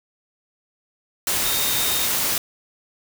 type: tone in noise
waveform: sine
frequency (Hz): 3693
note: A#7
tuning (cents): -17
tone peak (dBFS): -27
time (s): 1.45-2.06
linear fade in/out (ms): 2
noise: white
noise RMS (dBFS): -22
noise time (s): 1.27-2.38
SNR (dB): -8
effects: none